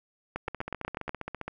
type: two click trains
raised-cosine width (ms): 0.5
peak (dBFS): -17 / -20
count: 7 / 16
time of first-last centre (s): 0.36-1.093 / 0.48-1.48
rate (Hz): 8.18 / 15
effects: none